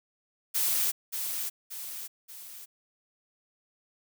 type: noise with echo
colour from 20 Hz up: blue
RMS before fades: -27 dBFS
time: 0.54-0.92 s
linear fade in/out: 20 ms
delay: 580 ms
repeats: 3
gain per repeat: -6 dB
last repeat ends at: 2.66 s
effects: none